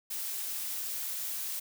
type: noise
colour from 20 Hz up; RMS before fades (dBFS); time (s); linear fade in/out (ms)
blue; -36; 0.1-1.6; 10
effects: none